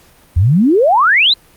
sine exponential sweep, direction up, 77.78 to 4186 Hz, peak -7 dBFS, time 0.36-1.34 s, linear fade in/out 10 ms, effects pink hiss -47 dBFS RMS until 1.56 s + Opus 48 kbps

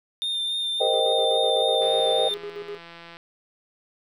triangle tone with vibrato, 3617 Hz, A7, 47 cents sharp, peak -23 dBFS, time 0.22-2.34 s, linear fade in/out 0 ms, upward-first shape sine, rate 3.6 Hz, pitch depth 19 cents each way
sine chord, C minor seventh, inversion third, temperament equal, 466.2 / 523.3 / 622.3 / 784 Hz, Bb4 / C5 / Eb5 / G5, 0 / 0 / 0 / 0 cents, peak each -26 / -25 / -25 / -27 dBFS, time 0.8-2.29 s, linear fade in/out 10 ms
triangle tone with tremolo, 410.5 Hz, G#4, 20 cents flat, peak -29 dBFS, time 0.81-2.78 s, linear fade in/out 5 ms, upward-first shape square, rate 8 Hz, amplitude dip 65%
click train, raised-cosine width 0.3 ms, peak -27 dBFS, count 229, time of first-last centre 1.82-3.169 s, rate 169 Hz
effects none

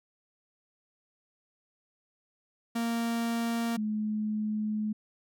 45% pulse / sine tone pair in turn, 232 / 213.5 Hz, A#3 / G#3, -8 / +48 cents, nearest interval minor second, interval 144 cents, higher first, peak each -28 / -28 dBFS, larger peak neither, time 2.75-3.77 / 3.77-4.93 s, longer second, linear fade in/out 10 ms, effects none

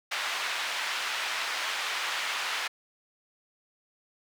white band-pass noise, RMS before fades -32 dBFS, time 0.11-2.68 s, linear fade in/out 10 ms, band 970 to 2900 Hz, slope 12 dB/octave, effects none

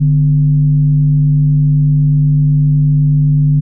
sine tone with frequency modulation, 146.83 Hz, D3, in tune, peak -7 dBFS, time 0-3.61 s, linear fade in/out 20 ms, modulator 108 Hz, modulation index 0.32, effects none

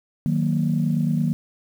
sine chord, D# minor, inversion none, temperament equal, 155.56 / 185 / 233.1 Hz, D#3 / F#3 / A#3, 0 / 0 / 0 cents, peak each -21 / -24 / -23 dBFS, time 0.26-1.33 s, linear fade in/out 0 ms, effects tanh soft clip ceiling -10 dBFS + 8-bit

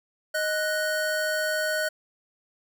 square tone pair together, 620.9 / 1480 Hz, D#5 / F#6, -4 / 0 cents, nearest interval octave + minor third, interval 1504 cents, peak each -28 dBFS, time 0.34-1.89 s, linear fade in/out 10 ms, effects none

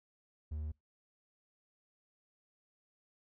triangle tone, 76.5 Hz, D#2, 29 cents flat, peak -35 dBFS, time 0.51-0.72 s, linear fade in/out 10 ms, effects noise-tail reverb RT60 0.2 s tail -26 dB re dry

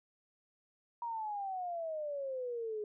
sine exponential sweep, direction down, 955 to 415.6 Hz, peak -36 dBFS, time 1.02-2.84 s, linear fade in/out 2 ms, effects none

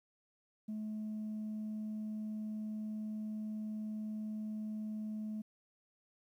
sine tone, 214.8 Hz, A3, 41 cents flat, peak -36 dBFS, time 0.68-5.42 s, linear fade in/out 10 ms, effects tanh soft clip ceiling -36 dBFS + 12-bit

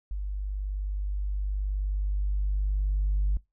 sine tone with level ramp, 49.54 Hz, G1, 19 cents sharp, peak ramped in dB -29 to -20 dBFS, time 0.11-3.37 s, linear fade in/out 0 ms, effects noise-tail reverb RT60 0.2 s tail -23 dB re dry + tanh soft clip ceiling -19 dBFS

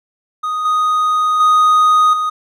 triangle tone with level steps, 1244.5 Hz, D#6, in tune, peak -15 / -10 / -6 / -13 dBFS, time 0.43-2.3 s, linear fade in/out 10 ms, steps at 0.65 / 1.4 / 2.13 s, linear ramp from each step 5 ms, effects none

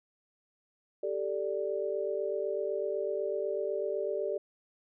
sine chord, G suspended second, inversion none, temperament equal, 392 / 440 / 587.3 Hz, G4 / A4 / D5, 0 / 0 / 0 cents, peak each -34 / -35 / -34 dBFS, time 1.03-4.38 s, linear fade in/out 5 ms, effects none

